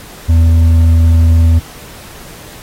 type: tone with hard clipping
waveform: sine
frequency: 82.41 Hz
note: E2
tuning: in tune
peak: -6 dBFS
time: 0.28-1.6 s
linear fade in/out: 20 ms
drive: 4 dB
effects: pink hiss -34 dBFS RMS until 2.62 s + AAC 48 kbps